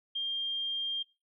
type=tone; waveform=sine; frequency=3200 Hz; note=G7; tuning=35 cents sharp; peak=-30 dBFS; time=0.15-1.03 s; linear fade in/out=10 ms; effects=noise-tail reverb RT60 0.3 s tail -20 dB re dry